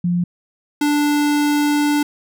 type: tone pair in turn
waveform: sine / square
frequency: 175.5 / 293.5 Hz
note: F3 / D4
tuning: +9 / -1 cents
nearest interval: major sixth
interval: 890 cents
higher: second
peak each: -15 dBFS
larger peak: neither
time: 0.04-0.24 / 0.81-2.03 s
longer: second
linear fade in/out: 5 ms
effects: none